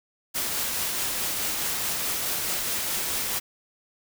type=noise with tremolo; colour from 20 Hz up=white; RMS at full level=-27 dBFS; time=0.34-3.4 s; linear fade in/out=20 ms; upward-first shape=triangle; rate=4.7 Hz; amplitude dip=25%; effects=none